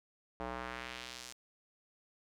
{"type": "tone with band-pass filter sweep", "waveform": "square", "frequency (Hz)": 61.74, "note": "B1", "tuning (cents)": 0, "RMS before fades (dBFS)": -44, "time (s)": [0.4, 1.33], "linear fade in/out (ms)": 0, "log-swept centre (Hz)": [760, 7000], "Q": 1.1, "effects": []}